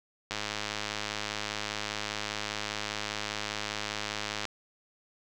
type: click train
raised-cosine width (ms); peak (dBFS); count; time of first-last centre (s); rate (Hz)
0.2; -15; 436; 0.31-4.453; 105
effects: 9-bit